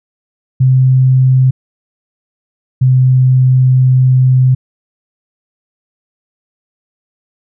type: tone pair in turn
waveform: sine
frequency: 130 / 128.88 Hz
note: C3 / C3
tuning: -11 / -26 cents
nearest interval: unison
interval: 15 cents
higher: first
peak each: -5 dBFS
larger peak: neither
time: 0.6-1.51 / 2.81-4.55 s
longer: second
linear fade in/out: 10 ms
effects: none